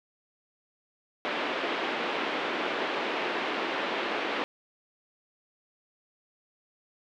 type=band-pass noise; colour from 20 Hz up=pink; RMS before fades=-31 dBFS; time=1.25-4.44 s; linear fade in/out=0 ms; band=290 to 3300 Hz; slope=24 dB/octave; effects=none